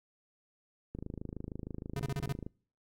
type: click train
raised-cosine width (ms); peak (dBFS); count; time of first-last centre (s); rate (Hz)
3; -27; 41; 0.95-2.465; 26.4
type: tone bursts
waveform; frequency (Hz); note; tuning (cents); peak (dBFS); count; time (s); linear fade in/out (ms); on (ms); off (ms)
square; 138.59; C#3; 0; -33; 6; 1.96-2.326; 2; 36; 30
effects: noise-tail reverb RT60 0.5 s tail -26 dB re dry + AAC 64 kbps